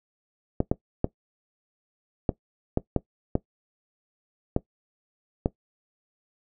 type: clicks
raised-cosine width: 2 ms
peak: -8 dBFS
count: 9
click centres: 0.604 / 0.715 / 1.044 / 2.292 / 2.774 / 2.963 / 3.354 / 4.564 / 5.459 s
effects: noise-tail reverb RT60 0.1 s tail -18 dB re dry